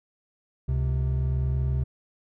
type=tone pair together; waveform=triangle; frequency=69.12 / 130 Hz; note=C#2 / C3; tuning=-4 / -11 cents; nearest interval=major seventh; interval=1093 cents; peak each=-23 / -24 dBFS; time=0.68-1.84 s; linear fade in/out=10 ms; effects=none